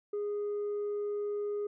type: tone with tanh clipping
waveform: sine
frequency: 412.6 Hz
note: G#4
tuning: 11 cents flat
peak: -32 dBFS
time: 0.13-1.67 s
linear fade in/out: 5 ms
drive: 1 dB
effects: none